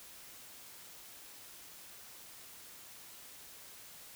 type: silence
effects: white hiss -53 dBFS RMS until 4.15 s